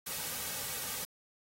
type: noise with comb filter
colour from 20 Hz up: white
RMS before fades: -38 dBFS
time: 0.06-1.05 s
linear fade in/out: 10 ms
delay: 2.9 ms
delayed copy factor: -0.5
effects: AAC 48 kbps